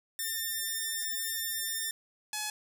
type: tone pair in turn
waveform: 5% pulse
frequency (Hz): 1799 / 849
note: A6 / G#5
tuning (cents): +38 / +38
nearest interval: octave + minor second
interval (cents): 1300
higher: first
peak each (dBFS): -21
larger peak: neither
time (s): 0.19-1.91 / 2.33-2.5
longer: first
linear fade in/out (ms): 2
effects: none